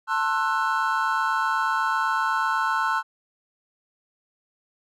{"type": "chord", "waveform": "triangle", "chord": "F# half-diminished seventh", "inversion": "first", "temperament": "just", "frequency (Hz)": [888, 1065.6, 1332, 1480], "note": ["A5", "C6", "E6", "F#6"], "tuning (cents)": [16, 31, 18, 0], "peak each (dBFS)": -25, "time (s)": [0.07, 3.03], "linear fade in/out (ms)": 50, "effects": []}